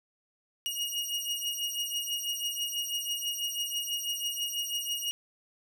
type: beating tone pair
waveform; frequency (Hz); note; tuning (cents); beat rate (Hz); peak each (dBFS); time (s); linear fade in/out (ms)
sawtooth; 2868 / 2874.1; F7 / F7; +45 / +49; 6.1; -31 / -31; 0.66-5.11; 0
effects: none